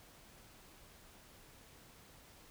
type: silence
effects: pink hiss -60 dBFS RMS until 2.5 s